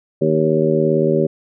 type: harmonic tone with a mistuned harmonic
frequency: 77.78 Hz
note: D#2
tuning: in tune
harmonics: 2 / 3 / 4 / 5 / 6 / 7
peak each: -20 / -21 / -23 / -17 / -23 / -20 dBFS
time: 0.21-1.27 s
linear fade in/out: 10 ms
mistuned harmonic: 7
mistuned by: +31 cents
effects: none